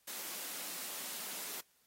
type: high-pass noise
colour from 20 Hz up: white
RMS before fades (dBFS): -43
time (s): 0.07-1.61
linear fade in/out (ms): 10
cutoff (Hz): 170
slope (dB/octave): 48
effects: white hiss -72 dBFS RMS until 1.86 s + AAC 48 kbps